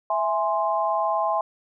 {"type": "chord", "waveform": "sine", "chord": "E augmented", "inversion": "none", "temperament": "equal", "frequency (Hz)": [659.3, 830.6, 1046.5], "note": ["E5", "G#5", "B#5"], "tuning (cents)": [0, 0, 0], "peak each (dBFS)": -25, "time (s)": [0.1, 1.41], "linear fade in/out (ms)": 2, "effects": []}